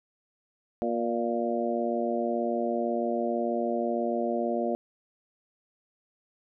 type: harmonic tone with a mistuned harmonic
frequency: 118.1 Hz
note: A#2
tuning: 23 cents sharp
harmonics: 2 / 3 / 4 / 5 / 6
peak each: -31 / -32 / -34 / -31 / -33 dBFS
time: 0.82-4.75 s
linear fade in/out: 0 ms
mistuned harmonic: 6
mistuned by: -29 cents
effects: none